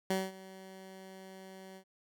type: tone with ADSR envelope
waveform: 15% pulse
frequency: 190 Hz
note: F#3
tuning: 46 cents sharp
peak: -22 dBFS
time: 0.1-1.84 s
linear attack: 4 ms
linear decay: 210 ms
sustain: -20 dB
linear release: 75 ms
effects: none